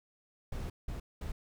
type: noise bursts at uneven times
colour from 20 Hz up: brown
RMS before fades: -38 dBFS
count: 3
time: 0.52-0.7 / 0.88-1 / 1.21-1.32 s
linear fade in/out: 5 ms
effects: none